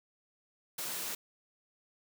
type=high-pass noise; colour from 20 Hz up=white; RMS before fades=-38 dBFS; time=0.78-1.15 s; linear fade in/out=5 ms; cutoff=130 Hz; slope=96 dB/octave; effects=none